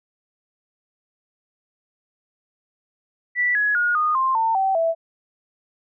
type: tone with pitch steps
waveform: sine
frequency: 1964 / 1680.4 / 1437.7 / 1230.1 / 1052.5 / 900.5 / 770.5 / 659.2 Hz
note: B6 / G#6 / F6 / D#6 / C6 / A5 / G5 / E5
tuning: -10 / +20 / +50 / -20 / +10 / +40 / -30 / 0 cents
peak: -17 dBFS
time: 3.35-4.95 s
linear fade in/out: 50 ms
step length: 200 ms
effects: none